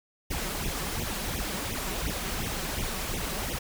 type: noise with flanger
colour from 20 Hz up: pink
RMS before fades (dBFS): -32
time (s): 0.3-3.59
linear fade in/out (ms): 10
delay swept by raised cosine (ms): 0.32 to 5.42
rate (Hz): 2.8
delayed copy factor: +0.9
effects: none